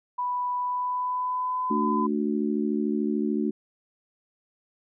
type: tone with pitch glide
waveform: sine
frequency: 987.8 to 1010.3 Hz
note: B5 to B5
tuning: 0 to +39 cents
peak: -25 dBFS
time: 0.18-2.07 s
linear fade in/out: 10 ms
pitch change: +39 cents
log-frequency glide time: 0.56-1.67 s
type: harmonic tone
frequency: 73.6 Hz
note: D2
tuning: 4 cents sharp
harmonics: 3 / 4 / 5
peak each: -26 / -28 / -30 dBFS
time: 1.7-3.51 s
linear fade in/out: 10 ms
effects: none